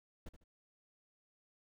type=noise with echo; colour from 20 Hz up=brown; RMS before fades=-44 dBFS; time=0.26-0.29 s; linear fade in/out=5 ms; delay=75 ms; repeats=2; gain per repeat=-11 dB; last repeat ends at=0.44 s; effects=none